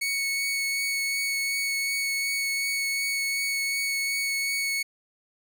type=tone with vibrato; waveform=sawtooth; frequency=2217 Hz; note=C#7; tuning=in tune; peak=-22 dBFS; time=0.01-4.83 s; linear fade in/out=10 ms; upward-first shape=triangle; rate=2.7 Hz; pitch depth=11 cents each way; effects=none